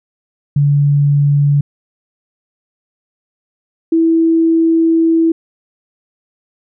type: tone pair in turn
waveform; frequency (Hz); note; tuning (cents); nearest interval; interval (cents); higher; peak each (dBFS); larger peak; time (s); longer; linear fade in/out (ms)
sine; 143.6 / 327.8; D3 / E4; -39 / -10; octave + major second; 1429; second; -8; neither; 0.56-1.61 / 3.92-5.32; second; 5
effects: none